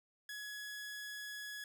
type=tone; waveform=sawtooth; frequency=1684 Hz; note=G#6; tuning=24 cents sharp; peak=-40 dBFS; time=0.29-1.64 s; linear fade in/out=2 ms; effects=none